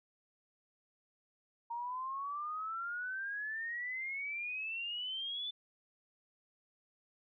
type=exponential sweep; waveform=sine; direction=up; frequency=927 to 3520 Hz; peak=-37 dBFS; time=1.7-5.51 s; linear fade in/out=10 ms; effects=none